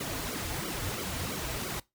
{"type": "noise with flanger", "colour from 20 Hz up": "pink", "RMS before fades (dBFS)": -35, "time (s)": [0, 1.8], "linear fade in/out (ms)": 5, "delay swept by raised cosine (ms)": [1.1, 5.3], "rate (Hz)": 3, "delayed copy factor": -1, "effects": ["noise-tail reverb RT60 0.2 s tail -21 dB re dry"]}